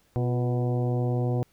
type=harmonic tone with a mistuned harmonic; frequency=123.47 Hz; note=B2; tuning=in tune; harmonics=1 / 2 / 3 / 4 / 5 / 6 / 7 / 8; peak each=-24 / -33 / -33 / -34 / -40 / -38 / -50 / -50 dBFS; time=0.16-1.43 s; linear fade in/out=0 ms; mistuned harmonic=3; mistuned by=-56 cents; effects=pink hiss -65 dBFS RMS until 1.52 s